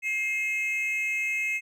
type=tone pair together; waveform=triangle; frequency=2122 / 2573 Hz; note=C7 / E7; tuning=+24 / -43 cents; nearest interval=minor third; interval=333 cents; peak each=-26 / -26 dBFS; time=0.02-1.61 s; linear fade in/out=50 ms; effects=tanh soft clip ceiling -19 dBFS